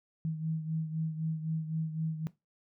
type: beating tone pair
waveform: sine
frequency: 158.8 / 162.7 Hz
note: D#3 / E3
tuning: +36 / -22 cents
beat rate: 3.9 Hz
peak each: -32 / -39 dBFS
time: 0.25-2.27 s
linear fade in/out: 0 ms
effects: noise-tail reverb RT60 0.2 s tail -17 dB re dry